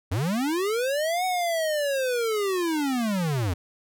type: linear two-way sweep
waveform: square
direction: up then down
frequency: 80.8 to 748 to 80.8 Hz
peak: -24 dBFS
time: 0.11-3.54 s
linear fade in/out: 10 ms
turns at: 1.25 s
effects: none